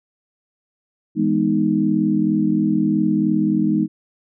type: chord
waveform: sine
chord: E major seventh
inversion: none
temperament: equal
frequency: 164.81 / 207.7 / 246.9 / 311.1 Hz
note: E3 / G#3 / B3 / D#4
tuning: 0 / 0 / 0 / 0 cents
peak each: -24 / -19 / -23 / -19 dBFS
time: 1.15-3.88 s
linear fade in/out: 50 ms
effects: none